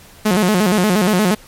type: tone with vibrato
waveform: sawtooth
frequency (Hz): 196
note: G3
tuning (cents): 0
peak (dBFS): -8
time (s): 0.25-1.35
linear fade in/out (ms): 10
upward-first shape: square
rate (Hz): 8.5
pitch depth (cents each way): 150
effects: pink hiss -43 dBFS RMS until 1.47 s + MP3 64 kbps